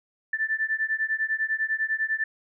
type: beating tone pair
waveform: sine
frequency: 1760 / 1770 Hz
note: A6 / A6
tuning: 0 / +10 cents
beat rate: 10 Hz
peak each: -27 dBFS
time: 0.33-2.24 s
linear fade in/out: 5 ms
effects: none